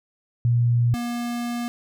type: tone pair in turn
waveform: sine / square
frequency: 119.4 / 238.8 Hz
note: A#2 / A#3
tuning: +42 / +42 cents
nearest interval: octave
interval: 1200 cents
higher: second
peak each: -16 / -26 dBFS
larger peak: first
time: 0.45-0.94 / 0.94-1.68 s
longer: second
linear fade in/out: 0 ms
effects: none